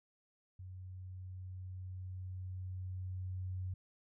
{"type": "tone with level ramp", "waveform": "sine", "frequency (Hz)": 92.5, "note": "F#2", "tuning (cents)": 0, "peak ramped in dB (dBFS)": [-46, -37], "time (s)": [0.59, 3.74], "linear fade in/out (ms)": 5, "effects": []}